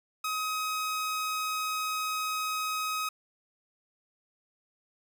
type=tone; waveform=sawtooth; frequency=1265 Hz; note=D#6; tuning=28 cents sharp; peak=-26 dBFS; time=0.24-3.09 s; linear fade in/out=5 ms; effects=none